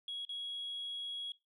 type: tone with dropouts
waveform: sine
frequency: 3322 Hz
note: G#7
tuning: in tune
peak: -37 dBFS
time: 0.08-1.32 s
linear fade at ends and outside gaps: 2 ms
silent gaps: 0.251-0.292 s
effects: noise-tail reverb RT60 0.2 s tail -19 dB re dry + tanh soft clip ceiling -35 dBFS